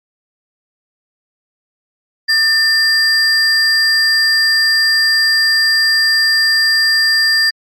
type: tone pair together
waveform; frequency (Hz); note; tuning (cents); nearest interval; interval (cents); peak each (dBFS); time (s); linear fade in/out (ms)
sine; 1790 / 4779; A6 / D8; +29 / +29; octave + perfect fourth; 1700; -10; 2.28-7.51; 20
effects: tanh soft clip ceiling -6 dBFS + MP3 64 kbps